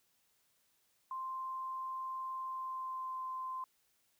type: tone with pitch glide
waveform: sine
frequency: 1046.5 to 1038.1 Hz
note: C6 to C6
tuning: 0 to -14 cents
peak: -38 dBFS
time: 1.11-3.64 s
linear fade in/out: 2 ms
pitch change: -14 cents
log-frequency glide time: 2.42-3.23 s
effects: white hiss -75 dBFS RMS until 4.19 s